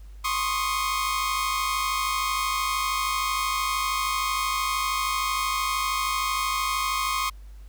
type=tone cluster; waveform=sawtooth; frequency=1048 / 1101 / 1239 Hz; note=C6 / C#6 / D#6; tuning=+2 / -12 / -8 cents; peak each=-25 dBFS; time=0.24-7.3 s; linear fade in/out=10 ms; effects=added 50 Hz sine -40 dBFS peak until 7.68 s + pink hiss -61 dBFS RMS until 7.68 s